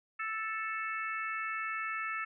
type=harmonic tone; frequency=440 Hz; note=A4; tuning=in tune; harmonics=3 / 4 / 5 / 6; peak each=-37 / -39 / -41 / -43 dBFS; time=0.19-2.25 s; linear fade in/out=10 ms; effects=none